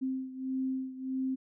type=beating tone pair; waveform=sine; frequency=261.6 / 263.2 Hz; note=C4 / C4; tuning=0 / +10 cents; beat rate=1.6 Hz; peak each=-33 / -37 dBFS; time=0.01-1.36 s; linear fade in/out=20 ms; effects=none